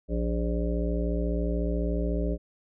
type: harmonic tone with a mistuned harmonic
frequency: 58.1 Hz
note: A#1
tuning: 5 cents flat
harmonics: 1 / 3 / 5 / 7 / 9 / 10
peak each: -27 / -32 / -34 / -35 / -37 / -37 dBFS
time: 0.08-2.38 s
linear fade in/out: 50 ms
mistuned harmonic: 10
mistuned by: +47 cents
effects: none